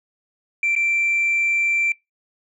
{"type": "tone with dropouts", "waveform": "sine", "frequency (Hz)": 2349, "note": "D7", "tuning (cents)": 0, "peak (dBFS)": -16, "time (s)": [0.63, 1.92], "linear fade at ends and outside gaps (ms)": 2, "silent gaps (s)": [0.752, 0.762], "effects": ["noise-tail reverb RT60 0.2 s tail -24 dB re dry", "tanh soft clip ceiling -14 dBFS"]}